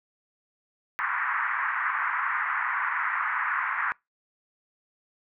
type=band-pass noise; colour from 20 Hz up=pink; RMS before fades=-28 dBFS; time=0.99-3.92 s; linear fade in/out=0 ms; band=1000 to 2000 Hz; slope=48 dB/octave; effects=noise-tail reverb RT60 0.2 s tail -25 dB re dry